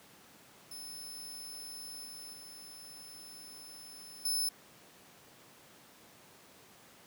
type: tone with level steps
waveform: 20% pulse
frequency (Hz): 5260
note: E8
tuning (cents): -5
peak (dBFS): -38 / -40 / -43 / -25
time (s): 0.71-4.49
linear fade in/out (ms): 5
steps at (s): 2.05 / 2.33 / 4.25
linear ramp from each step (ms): 5
effects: pink hiss -58 dBFS RMS until 7.06 s + high-pass 150 Hz 12 dB/octave